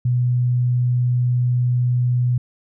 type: tone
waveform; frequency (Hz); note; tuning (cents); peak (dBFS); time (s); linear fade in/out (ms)
sine; 123.47; B2; 0; -15; 0.05-2.38; 5
effects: none